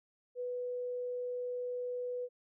sine tone, 493.9 Hz, B4, in tune, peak -35 dBFS, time 0.35-2.29 s, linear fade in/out 50 ms, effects none

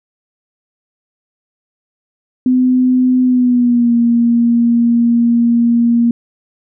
sine tone with pitch glide, 253.7 to 235.3 Hz, B3 to A#3, +47 to +16 cents, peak -8 dBFS, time 2.46-6.11 s, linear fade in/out 2 ms, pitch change -131 cents, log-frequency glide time 3.23-3.94 s, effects none

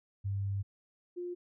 sine tone pair in turn, 99 / 353.8 Hz, G2 / F4, +18 / +23 cents, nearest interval octave + minor seventh, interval 2205 cents, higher second, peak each -31 / -36 dBFS, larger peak first, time 0.24-0.63 / 1.16-1.35 s, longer first, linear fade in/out 20 ms, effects none

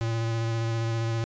square tone with vibrato, 114.3 Hz, A#2, 34 cents flat, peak -26 dBFS, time 0.01-1.24 s, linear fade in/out 0 ms, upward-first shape square, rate 15 Hz, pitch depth 13 cents each way, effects resampled to 16000 Hz

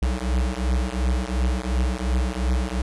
square beating tone pair, 61.3 / 64.1 Hz, B1 / C2, -12 / -35 cents, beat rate 2.8 Hz, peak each -24 / -25 dBFS, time 0.02-2.82 s, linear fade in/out 5 ms, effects resampled to 24000 Hz

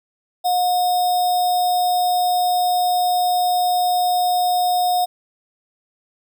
sine tone with sample-and-hold, 720 Hz, F#5, 47 cents flat, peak -15 dBFS, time 0.44-5.06 s, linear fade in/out 20 ms, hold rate 4410 Hz, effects none

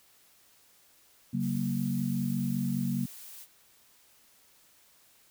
sine chord, F# major, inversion second, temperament equal with one note detuned, 138.59 / 187.91 / 233.1 Hz, C#3 / F#3 / A#3, 0 / +27 / 0 cents, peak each -33 / -32 / -31 dBFS, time 1.33-3.06 s, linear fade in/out 10 ms
blue noise, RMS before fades -47 dBFS, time 1.39-3.47 s, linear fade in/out 50 ms
effects white hiss -62 dBFS RMS until 5.3 s

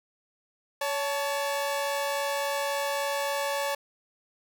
sawtooth tone pair together, 562.8 / 876 Hz, C#5 / A5, +26 / -8 cents, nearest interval minor sixth, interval 766 cents, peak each -25 / -28 dBFS, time 0.81-3.75 s, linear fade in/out 5 ms, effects none

